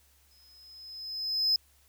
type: tone with exponential growth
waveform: triangle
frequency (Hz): 5100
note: D#8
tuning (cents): +42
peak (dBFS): -20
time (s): 0.31-1.56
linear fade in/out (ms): 2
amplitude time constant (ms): 270
effects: added 70 Hz sine -65 dBFS peak until 1.88 s + white hiss -65 dBFS RMS until 1.88 s